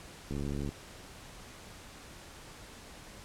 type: click train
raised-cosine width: 3 ms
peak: -24 dBFS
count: 28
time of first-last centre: 0.31-0.69 s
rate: 71 Hz
effects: pink hiss -50 dBFS RMS until 3.24 s + low-pass 10000 Hz 12 dB/octave